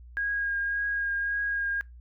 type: tone with vibrato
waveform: sine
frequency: 1631 Hz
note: G#6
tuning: 32 cents flat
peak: -26 dBFS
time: 0.17-1.81 s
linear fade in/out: 0 ms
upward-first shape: triangle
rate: 1.8 Hz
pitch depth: 17 cents each way
effects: noise-tail reverb RT60 0.2 s tail -23 dB re dry + added 60 Hz sine -45 dBFS peak until 2 s